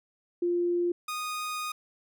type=tone pair in turn; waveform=sine / sawtooth; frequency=349.2 / 1238 Hz; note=F4 / D#6; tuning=0 / -9 cents; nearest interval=octave + minor seventh; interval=2191 cents; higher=second; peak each=-24 / -28 dBFS; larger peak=first; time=0.42-0.92 / 1.08-1.72 s; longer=second; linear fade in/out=5 ms; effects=none